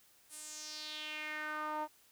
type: tone with band-pass filter sweep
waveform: sawtooth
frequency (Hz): 305.4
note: D#4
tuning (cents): -32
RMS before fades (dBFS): -42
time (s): 0.29-1.88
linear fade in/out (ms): 50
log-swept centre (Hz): 10000 to 830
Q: 3.5
effects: white hiss -66 dBFS RMS until 2.11 s